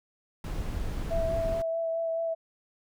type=noise; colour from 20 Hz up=brown; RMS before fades=-32 dBFS; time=0.44-1.62 s; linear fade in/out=2 ms
type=tone with vibrato; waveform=sine; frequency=659.3 Hz; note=E5; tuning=in tune; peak=-27 dBFS; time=1.1-2.35 s; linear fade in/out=20 ms; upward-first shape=sine; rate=4.7 Hz; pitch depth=14 cents each way
effects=none